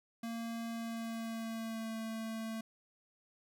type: tone with pitch glide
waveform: square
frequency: 230 to 223.2 Hz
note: A#3 to A3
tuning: -23 to +25 cents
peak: -39 dBFS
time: 0.23-2.61 s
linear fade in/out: 5 ms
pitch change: -52 cents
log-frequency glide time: 0.69-1.96 s
effects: none